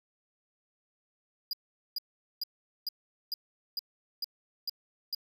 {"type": "tone bursts", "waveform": "square", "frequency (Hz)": 4871, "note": "D#8", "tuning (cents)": -38, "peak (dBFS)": -31, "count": 9, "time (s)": [1.51, 5.148], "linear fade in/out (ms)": 2, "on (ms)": 22, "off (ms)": 430, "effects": []}